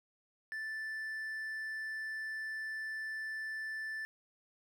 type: tone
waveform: triangle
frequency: 1760 Hz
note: A6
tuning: in tune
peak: -36 dBFS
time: 0.52-4.05 s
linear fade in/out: 0 ms
effects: none